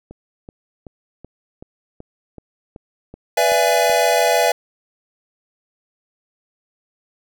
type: click train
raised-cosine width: 2 ms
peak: -23 dBFS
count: 11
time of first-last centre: 0.11-3.898 s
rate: 2.64 Hz
type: chord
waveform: square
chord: E dominant seventh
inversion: second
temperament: equal with one note detuned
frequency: 493.9 / 587.3 / 673.5 / 830.6 Hz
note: B4 / D5 / E5 / G#5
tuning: 0 / 0 / +37 / 0 cents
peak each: -21 / -21 / -18 / -21 dBFS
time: 3.37-4.52 s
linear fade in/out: 5 ms
effects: none